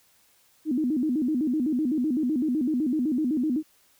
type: tone with vibrato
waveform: sine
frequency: 277.2 Hz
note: C#4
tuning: in tune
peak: -22 dBFS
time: 0.65-3.63 s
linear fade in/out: 50 ms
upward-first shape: square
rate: 7.9 Hz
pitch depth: 200 cents each way
effects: white hiss -62 dBFS RMS until 3.99 s